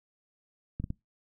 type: clicks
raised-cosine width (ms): 5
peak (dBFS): -21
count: 3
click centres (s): 0.8 / 0.841 / 0.904
effects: noise-tail reverb RT60 0.2 s tail -24 dB re dry